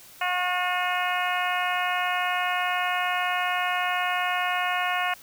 harmonic tone with a mistuned harmonic, 360 Hz, F#4, 47 cents flat, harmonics 2 / 3 / 4 / 5 / 6 / 7 / 8, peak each -28 / -30 / -31 / -32 / -33 / -33 / -34 dBFS, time 0.21-5.14 s, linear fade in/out 5 ms, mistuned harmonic 3, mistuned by +18 cents, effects white hiss -49 dBFS RMS until 5.22 s

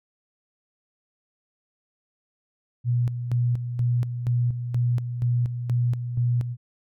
sine tone with tremolo, 121.2 Hz, B2, 32 cents flat, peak -19 dBFS, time 2.84-6.57 s, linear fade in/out 50 ms, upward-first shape square, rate 2.1 Hz, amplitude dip 60%, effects none

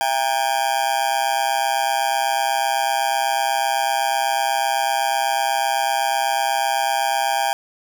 40% pulse tone with amplitude modulation, 801 Hz, G5, 37 cents sharp, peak -13 dBFS, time 0.01-7.53 s, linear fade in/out 0 ms, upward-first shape sine, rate 128 Hz, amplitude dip 95%, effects none

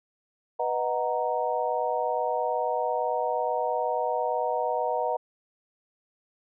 sine chord, B major seventh, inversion none, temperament equal, 493.9 / 622.3 / 740 / 932.3 Hz, B4 / D#5 / F#5 / A#5, 0 / 0 / 0 / 0 cents, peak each -30 dBFS, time 0.59-5.17 s, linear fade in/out 10 ms, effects none

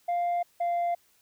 sine tone pair in turn, 698.5 / 693.7 Hz, F5 / F5, 0 / -12 cents, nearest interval unison, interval 12 cents, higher first, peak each -22 dBFS, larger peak neither, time 0.08-0.43 / 0.6-0.95 s, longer neither, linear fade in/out 10 ms, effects tanh soft clip ceiling -24 dBFS + white hiss -65 dBFS RMS until 1.21 s

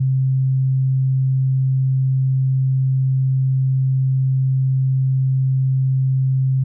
sine tone, 132.1 Hz, C3, 17 cents sharp, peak -14 dBFS, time 0-6.64 s, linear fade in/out 10 ms, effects none

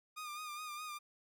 sawtooth tone with vibrato, 1217 Hz, D#6, 39 cents flat, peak -39 dBFS, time 0.16-0.99 s, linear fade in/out 20 ms, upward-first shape sine, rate 4.8 Hz, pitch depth 45 cents each way, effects none

